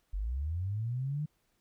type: linear sweep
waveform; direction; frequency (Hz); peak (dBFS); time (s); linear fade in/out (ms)
sine; up; 43.65 to 154.3; -31; 0.13-1.26; 10
effects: pink hiss -75 dBFS RMS until 1.6 s